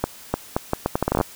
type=accelerating click train; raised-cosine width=1 ms; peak=-5 dBFS; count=14; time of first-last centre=0.04-1.211 s; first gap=300 ms; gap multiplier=0.75; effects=white hiss -43 dBFS RMS until 1.35 s